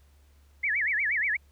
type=tone with vibrato; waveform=sine; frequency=1975.5 Hz; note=B6; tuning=in tune; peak=-24 dBFS; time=0.63-1.37 s; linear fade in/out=10 ms; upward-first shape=sine; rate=8.4 Hz; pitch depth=280 cents each way; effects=added 71 Hz sine -56 dBFS peak until 1.51 s + pink hiss -67 dBFS RMS until 1.51 s